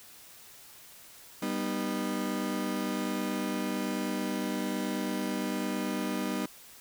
35% pulse chord, G augmented, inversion none, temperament just, 196 / 245 / 306.2 Hz, G3 / B3 / D#4, 0 / -14 / -28 cents, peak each -33 dBFS, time 1.42-6.46 s, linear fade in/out 5 ms, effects white hiss -52 dBFS RMS until 6.8 s

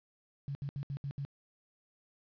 sine tone bursts at uneven times, 140 Hz, C#3, 18 cents sharp, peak -35 dBFS, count 6, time 0.48-0.55 / 0.62-0.69 / 0.76-0.83 / 0.9-0.97 / 1.04-1.11 / 1.18-1.25 s, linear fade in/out 0 ms, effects resampled to 11025 Hz + 11-bit

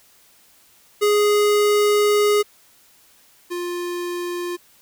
square tone pair in turn, 415.3 / 351.4 Hz, G#4 / F4, 0 / +11 cents, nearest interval minor third, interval 289 cents, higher first, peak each -15 / -25 dBFS, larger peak first, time 1.01-2.43 / 3.5-4.57 s, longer first, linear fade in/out 20 ms, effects white hiss -54 dBFS RMS until 4.81 s

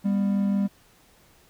triangle tone pair together, 198.9 / 244.4 Hz, G3 / B3, +25 / -18 cents, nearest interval major third, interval 357 cents, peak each -19 / -29 dBFS, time 0.04-0.68 s, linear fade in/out 20 ms, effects pink hiss -58 dBFS RMS until 1.49 s

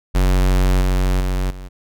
square tone with level steps, 46.31 Hz, F#1, 2 cents sharp, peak -13 / -15 / -18 / -31 dBFS, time 0.14-1.69 s, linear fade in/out 20 ms, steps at 0.81 / 1.2 / 1.5 s, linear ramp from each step 10 ms, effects none

